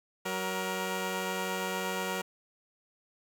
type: tone pair together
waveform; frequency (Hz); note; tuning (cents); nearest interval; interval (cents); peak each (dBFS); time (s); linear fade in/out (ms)
10% pulse; 187.3 / 472.5; F#3 / A#4; +21 / +23; octave + major third; 1602; -26; 0.25-2.22; 10
effects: none